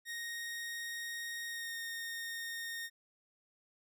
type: tone with pitch glide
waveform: sawtooth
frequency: 1864.7 to 1845.4 Hz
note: A#6 to A#6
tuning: 0 to -18 cents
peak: -36 dBFS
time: 0.05-2.9 s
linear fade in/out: 50 ms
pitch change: -18 cents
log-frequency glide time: 1.48-1.76 s
effects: none